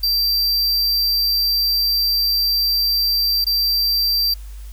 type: tone with dropouts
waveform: square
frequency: 4699 Hz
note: D8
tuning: in tune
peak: -16 dBFS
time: 0.03-4.34 s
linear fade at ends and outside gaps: 5 ms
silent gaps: 3.444-3.466 s
effects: added 50 Hz sine -31 dBFS peak until 4.72 s + white hiss -49 dBFS RMS until 4.72 s